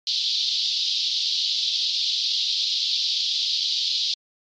pink band-pass noise, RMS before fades -24 dBFS, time 0.07-4.14 s, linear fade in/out 2 ms, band 3400 to 4900 Hz, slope 48 dB/octave, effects MP3 48 kbps

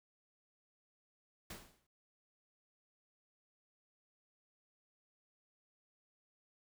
pink noise with exponential decay, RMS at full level -45 dBFS, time 1.5-1.87 s, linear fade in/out 5 ms, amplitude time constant 80 ms, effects none

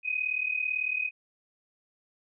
sine tone pair together, 2489 / 2527 Hz, D#7 / D#7, 0 / +26 cents, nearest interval unison, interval 26 cents, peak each -30 / -30 dBFS, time 0.03-1.11 s, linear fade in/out 50 ms, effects none

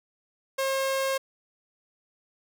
sawtooth tone, 537 Hz, C5, 45 cents sharp, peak -21 dBFS, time 0.58-1.18 s, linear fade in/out 10 ms, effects none

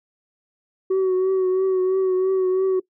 sine tone with vibrato, 375.5 Hz, F#4, 26 cents sharp, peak -14 dBFS, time 0.9-2.8 s, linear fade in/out 10 ms, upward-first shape triangle, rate 3 Hz, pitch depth 37 cents each way, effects noise-tail reverb RT60 0.1 s tail -21 dB re dry + tanh soft clip ceiling -16 dBFS

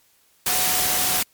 sine tone in noise, 736 Hz, F#5, 9 cents flat, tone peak -31 dBFS, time 0.48-1.2 s, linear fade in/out 5 ms, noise white, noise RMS -21 dBFS, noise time 0.46-1.23 s, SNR -13 dB, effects white hiss -60 dBFS RMS until 1.33 s + MP3 96 kbps

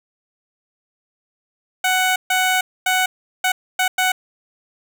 15% pulse tone bursts at uneven times, 744 Hz, F#5, 9 cents sharp, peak -9 dBFS, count 6, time 1.84-2.16 / 2.3-2.61 / 2.86-3.06 / 3.44-3.52 / 3.79-3.88 / 3.98-4.12 s, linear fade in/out 5 ms, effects none

